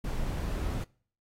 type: noise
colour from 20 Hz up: brown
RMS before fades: -32 dBFS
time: 0.04-0.84 s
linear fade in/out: 5 ms
effects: noise-tail reverb RT60 0.5 s tail -24 dB re dry + AAC 48 kbps